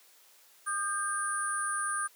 sine tone cluster, 1221 / 1585 / 9390 Hz, D#6 / G6 / D9, -33 / +19 / -1 cents, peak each -33 / -35 / -34 dBFS, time 0.66-2.08 s, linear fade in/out 20 ms, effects white hiss -60 dBFS RMS until 2.15 s + high-pass 400 Hz 12 dB/octave

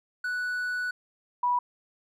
triangle / sine tone pair in turn, 1480 / 978.7 Hz, F#6 / B5, 0 / -16 cents, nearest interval perfect fifth, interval 716 cents, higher first, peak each -26 / -22 dBFS, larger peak second, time 0.24-0.91 / 1.43-1.59 s, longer first, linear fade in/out 5 ms, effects none

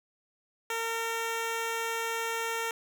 10% pulse tone, 456.7 Hz, A#4, 36 cents flat, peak -22 dBFS, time 0.7-2.71 s, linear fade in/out 2 ms, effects none

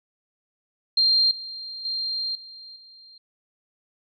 sine tone with level steps, 4186 Hz, C8, in tune, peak -16 / -33 / -25 / -40 / -46 dBFS, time 0.97-3.18 s, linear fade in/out 5 ms, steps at 1.31 / 1.85 / 2.35 / 2.76 s, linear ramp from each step 2 ms, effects none

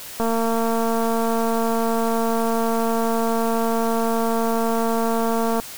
click train, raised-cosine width 1 ms, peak -10 dBFS, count 1232, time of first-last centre 0.2-5.599 s, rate 228 Hz, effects white hiss -36 dBFS RMS until 5.77 s

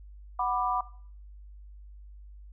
sine chord, B minor, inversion second, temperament just, 740.8 / 987.8 / 1185.3 Hz, F#5 / B5 / D6, +2 / 0 / +16 cents, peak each -30 dBFS, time 0.39-0.81 s, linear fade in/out 5 ms, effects noise-tail reverb RT60 0.5 s tail -17 dB re dry + added 50 Hz sine -45 dBFS peak until 2.52 s

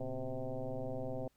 sine tone with frequency modulation, 264.6 Hz, C4, 20 cents sharp, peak -36 dBFS, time 0-1.28 s, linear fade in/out 5 ms, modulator 127 Hz, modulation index 3.3, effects pink hiss -75 dBFS RMS until 1.36 s

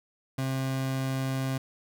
30% pulse tone, 132.8 Hz, C3, 26 cents sharp, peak -25 dBFS, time 0.38-1.58 s, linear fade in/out 5 ms, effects none

